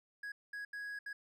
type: tone bursts at uneven times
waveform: triangle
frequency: 1661.2 Hz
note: G#6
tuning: in tune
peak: -39 dBFS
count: 4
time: 0.23-0.32 / 0.53-0.65 / 0.73-0.99 / 1.06-1.13 s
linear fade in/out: 5 ms
effects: none

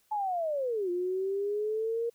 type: linear two-way sweep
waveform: sine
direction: down then up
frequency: 866 to 349.2 to 471 Hz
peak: -28 dBFS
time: 0.11-2.1 s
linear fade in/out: 10 ms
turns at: 0.9 s
effects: white hiss -69 dBFS RMS until 2.14 s

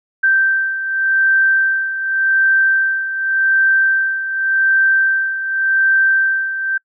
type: beating tone pair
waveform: sine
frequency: 1563 / 1563.87 Hz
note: G6 / G6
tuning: -6 / -5 cents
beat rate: 0.87 Hz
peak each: -13 / -19 dBFS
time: 0.23-6.78 s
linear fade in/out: 10 ms
effects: noise-tail reverb RT60 0.1 s tail -26 dB re dry

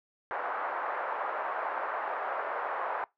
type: band-pass noise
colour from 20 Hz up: pink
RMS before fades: -34 dBFS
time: 0.31-3.04 s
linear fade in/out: 0 ms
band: 600 to 1500 Hz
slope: 24 dB/octave
effects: noise-tail reverb RT60 0.2 s tail -23 dB re dry

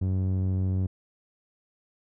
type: tone with low-pass filter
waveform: sawtooth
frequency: 93.8 Hz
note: F#2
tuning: 24 cents sharp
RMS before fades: -26 dBFS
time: 0.01-0.87 s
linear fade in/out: 10 ms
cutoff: 240 Hz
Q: 0.52
effects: none

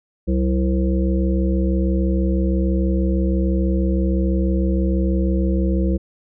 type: harmonic tone with a mistuned harmonic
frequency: 66.2 Hz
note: C2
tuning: 21 cents sharp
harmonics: 1 / 3 / 5 / 7 / 8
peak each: -18 / -21 / -24 / -31 / -30 dBFS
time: 0.27-5.98 s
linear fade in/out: 20 ms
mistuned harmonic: 3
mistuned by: -100 cents
effects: none

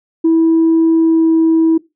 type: tone with pitch glide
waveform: sine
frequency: 326.6 to 324.7 Hz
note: E4 to E4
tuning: -16 to -26 cents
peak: -6 dBFS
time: 0.24-1.78 s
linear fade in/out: 10 ms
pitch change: -10 cents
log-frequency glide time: 0.94-1.32 s
effects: noise-tail reverb RT60 0.2 s tail -20 dB re dry + tanh soft clip ceiling -5 dBFS

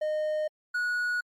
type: tone pair in turn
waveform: triangle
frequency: 614 / 1460.3 Hz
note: D#5 / F#6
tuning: -23 / -23 cents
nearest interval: octave + minor third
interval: 1500 cents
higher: second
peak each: -24 dBFS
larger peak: neither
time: 0.01-0.48 / 0.74-1.21 s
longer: neither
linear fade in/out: 10 ms
effects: MP3 64 kbps

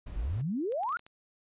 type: noise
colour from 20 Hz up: brown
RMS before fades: -43 dBFS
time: 0.06-0.42 s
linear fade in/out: 10 ms
type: exponential sweep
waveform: sine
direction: up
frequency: 43.6 to 1480 Hz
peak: -29 dBFS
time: 0.16-0.97 s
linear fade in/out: 0 ms
type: clicks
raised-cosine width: 0.2 ms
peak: -34 dBFS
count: 6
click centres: 0.722 / 0.834 / 0.891 / 0.925 / 0.994 / 1.065 s
effects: resampled to 8000 Hz

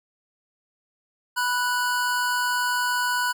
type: tone pair together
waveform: square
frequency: 986 / 1477.3 Hz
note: B5 / F#6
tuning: -3 / -3 cents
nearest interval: perfect fifth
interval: 700 cents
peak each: -26 / -25 dBFS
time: 1.36-3.33 s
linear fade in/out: 20 ms
effects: none

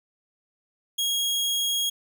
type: tone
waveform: sawtooth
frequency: 3288 Hz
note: G#7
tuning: 18 cents flat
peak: -20 dBFS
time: 0.98-1.9 s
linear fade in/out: 10 ms
effects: none

